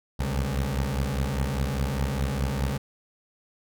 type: beating tone pair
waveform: 20% pulse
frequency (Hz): 65.41 / 70.31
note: C2 / C#2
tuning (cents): 0 / +25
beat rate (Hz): 4.9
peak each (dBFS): -23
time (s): 0.19-2.78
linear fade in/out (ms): 10
effects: none